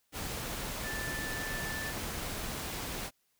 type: tone in noise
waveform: sine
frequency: 1760 Hz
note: A6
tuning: in tune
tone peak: -38 dBFS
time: 0.82-1.94 s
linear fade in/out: 50 ms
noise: pink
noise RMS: -38 dBFS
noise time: 0.12-3.11 s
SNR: -3 dB
effects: white hiss -75 dBFS RMS until 3.39 s